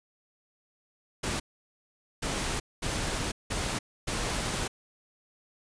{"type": "noise bursts at uneven times", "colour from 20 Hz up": "pink", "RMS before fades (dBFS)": -31, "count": 5, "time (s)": [[1.23, 1.4], [2.22, 2.6], [2.82, 3.32], [3.5, 3.79], [4.07, 4.68]], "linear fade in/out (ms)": 10, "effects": ["resampled to 22050 Hz"]}